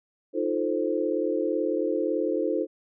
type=chord; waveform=sine; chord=F dominant seventh; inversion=third; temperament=equal; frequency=311.1 / 349.2 / 440 / 523.3 Hz; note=Eb4 / F4 / A4 / C5; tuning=0 / 0 / 0 / 0 cents; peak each=-29 dBFS; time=0.33-2.67 s; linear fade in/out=50 ms; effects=none